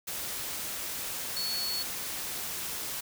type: tone in noise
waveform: sine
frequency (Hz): 4400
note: C#8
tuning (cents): -14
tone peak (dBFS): -31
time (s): 1.36-1.83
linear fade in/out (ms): 10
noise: white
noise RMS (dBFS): -36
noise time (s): 0.07-3.01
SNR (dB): +2
effects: none